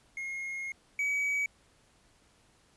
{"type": "tone pair in turn", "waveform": "triangle", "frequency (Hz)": [2150, 2273], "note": ["C7", "C#7"], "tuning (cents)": [47, 43], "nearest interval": "minor second", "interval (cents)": 96, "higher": "second", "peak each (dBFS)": [-33, -26], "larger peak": "second", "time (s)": [[0.17, 0.72], [0.99, 1.46]], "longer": "first", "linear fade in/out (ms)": 2, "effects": ["pink hiss -65 dBFS RMS until 2.76 s", "resampled to 24000 Hz"]}